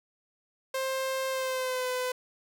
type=tone with pitch glide; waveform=sawtooth; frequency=528 to 504.7 Hz; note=C5 to B4; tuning=+16 to +38 cents; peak=-25 dBFS; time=0.74-2.12 s; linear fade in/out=5 ms; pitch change=-78 cents; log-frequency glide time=1.29-1.89 s; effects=none